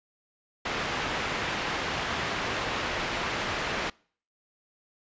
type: low-pass noise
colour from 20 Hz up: white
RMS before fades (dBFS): -31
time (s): 0.65-3.9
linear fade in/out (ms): 5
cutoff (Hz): 2300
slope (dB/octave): 12
effects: noise-tail reverb RT60 0.5 s tail -26 dB re dry + resampled to 16000 Hz